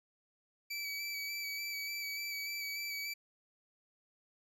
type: tone with vibrato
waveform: 25% pulse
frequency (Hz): 2300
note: D7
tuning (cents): -37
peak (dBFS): -34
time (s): 0.7-3.14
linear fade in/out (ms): 10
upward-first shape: square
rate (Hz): 3.4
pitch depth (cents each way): 17
effects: none